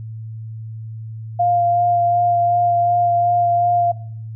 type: tone with vibrato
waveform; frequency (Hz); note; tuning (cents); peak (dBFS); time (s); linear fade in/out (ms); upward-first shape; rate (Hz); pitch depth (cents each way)
sine; 698.5; F5; 0; -13; 1.39-3.92; 10; sine; 2.7; 12
effects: noise-tail reverb RT60 0.6 s tail -20 dB re dry + added 111 Hz sine -28 dBFS peak until 4.35 s